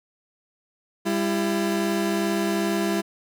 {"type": "tone pair together", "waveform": "30% pulse", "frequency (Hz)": [199.46, 336.4], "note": ["G3", "E4"], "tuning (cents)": [30, 35], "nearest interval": "major sixth", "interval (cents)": 905, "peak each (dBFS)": -22, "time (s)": [1.05, 3.02], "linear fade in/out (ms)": 20, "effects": []}